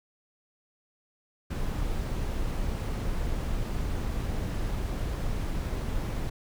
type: noise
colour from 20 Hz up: brown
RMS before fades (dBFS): -30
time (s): 1.5-6.3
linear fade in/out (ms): 10
effects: none